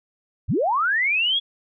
sine linear sweep, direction up, 49.59 to 3400 Hz, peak -18 dBFS, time 0.48-1.4 s, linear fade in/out 20 ms, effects none

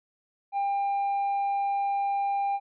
triangle tone with tanh clipping, 798 Hz, G5, 31 cents sharp, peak -25 dBFS, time 0.52-2.6 s, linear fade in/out 50 ms, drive 7 dB, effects none

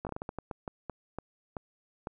slowing click train, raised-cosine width 1 ms, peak -22 dBFS, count 14, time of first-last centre 0.05-2.071 s, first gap 18 ms, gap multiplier 1.32, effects none

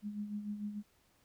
sine tone with tremolo, 207.7 Hz, G#3, in tune, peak -35 dBFS, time 0.02-0.83 s, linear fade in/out 50 ms, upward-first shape sine, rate 6.7 Hz, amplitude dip 60%, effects pink hiss -71 dBFS RMS until 1.24 s

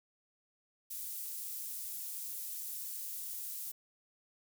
pink high-pass noise, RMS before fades -42 dBFS, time 0.9-3.72 s, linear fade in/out 10 ms, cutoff 12000 Hz, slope 12 dB/octave, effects none

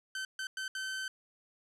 sawtooth tone bursts at uneven times, 1537 Hz, G6, 35 cents flat, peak -32 dBFS, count 4, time 0.15-0.25 / 0.39-0.47 / 0.57-0.68 / 0.75-1.08 s, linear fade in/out 2 ms, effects low-pass 9000 Hz 12 dB/octave

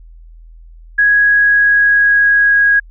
sine tone with pitch glide, 1662 to 1647.7 Hz, G#6 to G#6, +1 to -14 cents, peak -7 dBFS, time 0.98-2.8 s, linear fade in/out 10 ms, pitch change -15 cents, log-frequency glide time 1.15-2.66 s, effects added 41 Hz sine -35 dBFS peak until 2.9 s

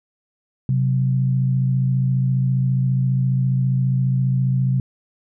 sine tone pair together, 130.81 / 185.56 Hz, C3 / F#3, 0 / +5 cents, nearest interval tritone, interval 605 cents, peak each -16 / -25 dBFS, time 0.69-4.8 s, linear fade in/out 2 ms, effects none

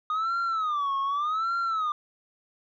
sine tone with vibrato, 1227 Hz, D#6, 25 cents flat, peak -22 dBFS, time 0.1-1.92 s, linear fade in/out 2 ms, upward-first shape sine, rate 0.85 Hz, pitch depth 200 cents each way, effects tanh soft clip ceiling -24 dBFS

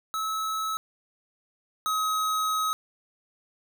square tone pair in turn, 1296 / 1270.8 Hz, E6 / D#6, -30 / +36 cents, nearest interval unison, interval 34 cents, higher first, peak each -28 / -25 dBFS, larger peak second, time 0.14-0.77 / 1.86-2.73 s, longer second, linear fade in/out 0 ms, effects none

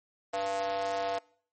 square tone with high-pass filter, 98 Hz, G2, in tune, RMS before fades -32 dBFS, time 0.33-1.19 s, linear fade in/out 10 ms, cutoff 620 Hz, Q 5.7, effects noise-tail reverb RT60 0.5 s tail -22 dB re dry + MP3 32 kbps

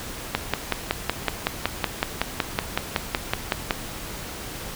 click train, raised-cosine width 0.3 ms, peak -4 dBFS, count 19, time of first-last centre 0.35-3.708 s, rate 5.36 Hz, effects pink hiss -35 dBFS RMS until 4.75 s

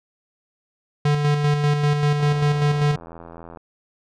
square tone with tremolo, 146.83 Hz, D3, in tune, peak -16 dBFS, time 1.05-2.96 s, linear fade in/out 5 ms, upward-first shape square, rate 5.1 Hz, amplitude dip 40%
click train, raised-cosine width 1 ms, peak -25 dBFS, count 116, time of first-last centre 2.2-3.572 s, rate 83.8 Hz
effects low-pass 5000 Hz 12 dB/octave

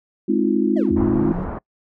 sine chord, F minor seventh, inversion first, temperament just, 209.5 / 261.9 / 314.3 / 349.2 Hz, Ab3 / C4 / Eb4 / F4, +15 / +2 / +18 / 0 cents, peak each -21 dBFS, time 0.28-1.33 s, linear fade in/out 10 ms
triangle linear two-way sweep, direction down then up, 693 to 76.4 to 193.4 Hz, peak -23 dBFS, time 0.76-1.45 s, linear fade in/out 10 ms, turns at 0.92 s
pink low-pass noise, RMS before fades -28 dBFS, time 0.96-1.59 s, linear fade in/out 10 ms, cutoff 1200 Hz, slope 24 dB/octave
effects noise-tail reverb RT60 0.1 s tail -24 dB re dry

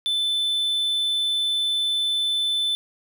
triangle tone, 3520 Hz, A7, in tune, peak -19 dBFS, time 0.06-2.75 s, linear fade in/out 0 ms, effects none

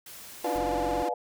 white noise, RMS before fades -45 dBFS, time 0.06-0.58 s, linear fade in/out 5 ms
45% pulse tone with vibrato, 319.9 Hz, D#4, 48 cents sharp, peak -32 dBFS, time 0.44-1.09 s, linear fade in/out 5 ms, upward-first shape sine, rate 18 Hz, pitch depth 180 cents each way
sine chord, B diminished seventh, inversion none, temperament just, 493.9 / 592.7 / 711.2 / 853.4 Hz, B4 / D5 / F5 / Ab5, 0 / +16 / +31 / +47 cents, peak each -32 / -35 / -31 / -33 dBFS, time 0.44-1.14 s, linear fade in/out 5 ms
sawtooth tone, 45.6 Hz, F#1, 24 cents flat, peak -33 dBFS, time 0.55-1.03 s, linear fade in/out 0 ms
effects none

